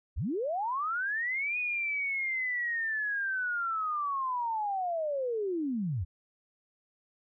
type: linear two-way sweep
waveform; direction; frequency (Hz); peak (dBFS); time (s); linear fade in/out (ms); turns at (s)
sine; up then down; 38.34 to 2489 to 74.2; -29; 0.16-6.05; 20; 1.58
effects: none